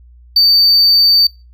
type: tone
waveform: triangle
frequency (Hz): 4592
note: D8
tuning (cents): -40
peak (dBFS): -5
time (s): 0.36-1.27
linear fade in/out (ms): 5
effects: noise-tail reverb RT60 0.3 s tail -24 dB re dry + added 60 Hz sine -39 dBFS peak until 1.53 s